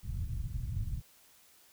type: low-pass noise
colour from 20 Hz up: white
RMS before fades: -36 dBFS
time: 0.03-1.02 s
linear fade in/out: 20 ms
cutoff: 110 Hz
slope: 24 dB/octave
effects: white hiss -62 dBFS RMS until 1.72 s